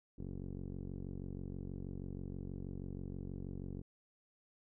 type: tone with low-pass filter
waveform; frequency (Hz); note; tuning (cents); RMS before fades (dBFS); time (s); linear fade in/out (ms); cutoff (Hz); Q
15% pulse; 46.25; F#1; 0; -44; 0.18-3.82; 10; 310; 6.1
effects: none